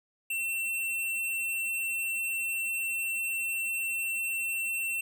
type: tone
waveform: square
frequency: 2702 Hz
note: E7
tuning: 42 cents sharp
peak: -30 dBFS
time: 0.3-5.01 s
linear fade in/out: 5 ms
effects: none